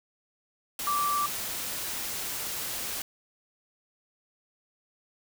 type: tone in noise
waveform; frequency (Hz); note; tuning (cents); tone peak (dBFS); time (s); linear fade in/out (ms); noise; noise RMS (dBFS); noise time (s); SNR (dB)
sine; 1167; D6; -11; -25; 0.87-1.26; 2; white; -34; 0.79-3.02; +6
effects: none